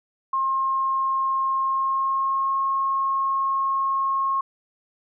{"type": "tone with pitch glide", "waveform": "sine", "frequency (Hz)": [1069, 1082], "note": ["C6", "C#6"], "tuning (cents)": [37, -42], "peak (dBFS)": -20, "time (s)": [0.33, 4.41], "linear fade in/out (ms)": 5, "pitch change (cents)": 21, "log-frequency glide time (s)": [1.61, 2.57], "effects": []}